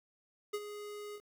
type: tone with ADSR envelope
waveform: square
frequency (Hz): 415.3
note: G#4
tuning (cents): 0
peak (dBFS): -33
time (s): 0.53-1.21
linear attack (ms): 13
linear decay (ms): 46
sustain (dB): -10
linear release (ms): 64
effects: 10-bit